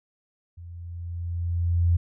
sine tone with level ramp, 86 Hz, F2, 26 cents flat, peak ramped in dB -39 to -16 dBFS, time 0.57-1.97 s, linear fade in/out 10 ms, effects none

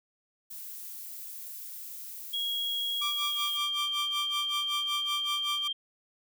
violet noise, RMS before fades -42 dBFS, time 0.5-3.58 s, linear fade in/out 10 ms
sine tone with pitch glide, 3300 to 3178 Hz, G#7 to G7, -12 to +23 cents, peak -29 dBFS, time 2.33-5.73 s, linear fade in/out 10 ms, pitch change -65 cents, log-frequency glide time 3.14-3.83 s
sawtooth tone with tremolo, 1174.7 Hz, D6, in tune, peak -27 dBFS, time 3.01-5.68 s, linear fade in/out 10 ms, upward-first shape sine, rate 5.3 Hz, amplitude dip 90%
effects none

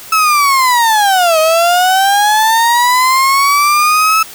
35% pulse linear two-way sweep, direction down then up, 1310 to 625 to 1310 Hz, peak -6 dBFS, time 0.12-4.23 s, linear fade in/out 5 ms, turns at 1.39 s, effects white hiss -32 dBFS RMS until 4.34 s

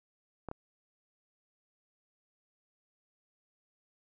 clicks, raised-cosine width 1 ms, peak -25 dBFS, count 2, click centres 0.487 / 0.514 s, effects none

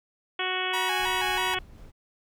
harmonic tone, 370 Hz, F#4, in tune, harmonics 1 / 2 / 3 / 4 / 5 / 6 / 7 / 8 / 9, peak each -35 / -35 / -35 / -35 / -35 / -35 / -35 / -35 / -35 dBFS, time 0.39-1.59 s, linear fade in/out 5 ms
sawtooth tone with vibrato, 890 Hz, A5, 20 cents sharp, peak -25 dBFS, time 0.73-1.55 s, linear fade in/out 10 ms, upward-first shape square, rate 3.1 Hz, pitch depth 130 cents each way
brown noise with tremolo, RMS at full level -45 dBFS, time 0.98-1.92 s, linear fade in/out 20 ms, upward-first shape sine, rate 3.9 Hz, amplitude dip 35%
effects none

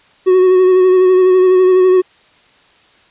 triangle tone with vibrato, 370 Hz, F#4, in tune, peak -4 dBFS, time 0.26-2.02 s, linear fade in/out 20 ms, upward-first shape sine, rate 12 Hz, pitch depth 25 cents each way, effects white hiss -49 dBFS RMS until 3.1 s + resampled to 8000 Hz

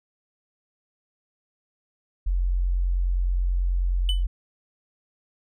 sine tone, 44.69 Hz, F1, 41 cents sharp, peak -20 dBFS, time 2.26-4.27 s, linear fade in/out 10 ms
triangle tone with exponential decay, 3000 Hz, F#7, 23 cents sharp, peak -20 dBFS, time 4.09-4.23 s, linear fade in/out 1 ms, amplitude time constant 30 ms
effects none

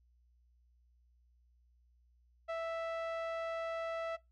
sawtooth tone with low-pass filter, 659.3 Hz, E5, in tune, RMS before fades -38 dBFS, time 2.48-4.17 s, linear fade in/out 20 ms, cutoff 2100 Hz, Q 0.6, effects noise-tail reverb RT60 0.2 s tail -22 dB re dry + added 60 Hz sine -66 dBFS peak until 4.31 s

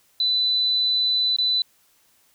sine tone with dropouts, 3995 Hz, B7, 19 cents sharp, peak -18 dBFS, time 0.2-1.62 s, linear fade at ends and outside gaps 2 ms, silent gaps 1.364-1.385 s, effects white hiss -61 dBFS RMS until 2.34 s

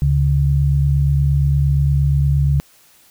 sine tone pair together, 72.6 / 141.15 Hz, D2 / C#3, -19 / +32 cents, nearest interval octave, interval 1151 cents, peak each -16 / -14 dBFS, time 0.02-2.6 s, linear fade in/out 0 ms, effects white hiss -51 dBFS RMS until 3.1 s

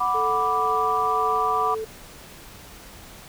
sine chord, B minor, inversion second, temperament equal, 740 / 987.8 / 1174.7 Hz, F#5 / B5 / D6, 0 / 0 / 0 cents, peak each -26 / -25 / -22 dBFS, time 0-1.75 s, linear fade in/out 10 ms
sine tone with tremolo, 440 Hz, A4, in tune, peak -26 dBFS, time 0.14-1.85 s, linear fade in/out 10 ms, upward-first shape triangle, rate 2 Hz, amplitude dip 30%
effects tanh soft clip ceiling -9 dBFS + pink hiss -44 dBFS RMS until 3.28 s

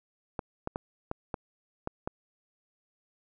clicks, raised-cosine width 1 ms, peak -18 dBFS, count 7, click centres 0.392 / 0.674 / 0.759 / 1.114 / 1.342 / 1.874 / 2.075 s, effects none

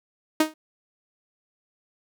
sawtooth tone with exponential decay, 312.2 Hz, D#4, 6 cents sharp, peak -10 dBFS, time 0.4-0.54 s, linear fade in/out 5 ms, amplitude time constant 30 ms, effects none

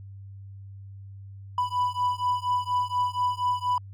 triangle beating tone pair, 987.8 / 992 Hz, B5 / B5, 0 / +7 cents, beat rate 4.2 Hz, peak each -25 dBFS, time 1.58-3.78 s, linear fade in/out 2 ms, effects added 98 Hz sine -40 dBFS peak until 3.93 s

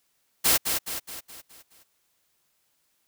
white noise with echo, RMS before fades -20 dBFS, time 0.44-0.58 s, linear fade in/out 20 ms, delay 210 ms, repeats 6, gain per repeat -6 dB, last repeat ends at 1.84 s, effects white hiss -71 dBFS RMS until 3.07 s

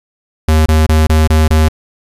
square tone bursts, 78.3 Hz, D#2, 11 cents sharp, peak -7 dBFS, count 6, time 0.48-1.685 s, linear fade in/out 5 ms, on 180 ms, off 25 ms, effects resampled to 32000 Hz + 7-bit

